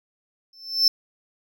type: tone with exponential growth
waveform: triangle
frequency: 5310 Hz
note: E8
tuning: 12 cents sharp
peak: -10 dBFS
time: 0.53-0.88 s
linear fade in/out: 2 ms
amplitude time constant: 75 ms
effects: none